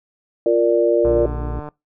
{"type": "chord", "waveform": "sine", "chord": "Bb major", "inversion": "second", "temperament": "equal", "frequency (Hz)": [349.2, 466.2, 587.3], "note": ["F4", "Bb4", "D5"], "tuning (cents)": [0, 0, 0], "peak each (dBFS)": -17, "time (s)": [0.46, 1.26], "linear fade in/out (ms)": 2}
{"type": "harmonic tone", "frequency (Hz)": 58.27, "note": "A#1", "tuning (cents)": 0, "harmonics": [1, 2, 4, 5, 6, 7, 8], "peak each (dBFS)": [-24, -30, -36, -38, -40, -41, -42], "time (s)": [1.04, 1.6], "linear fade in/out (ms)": 10}
{"type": "click train", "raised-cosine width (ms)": 1, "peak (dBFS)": -19, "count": 96, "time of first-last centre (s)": [1.05, 1.688], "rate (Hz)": 149}
{"effects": ["noise-tail reverb RT60 0.2 s tail -23 dB re dry"]}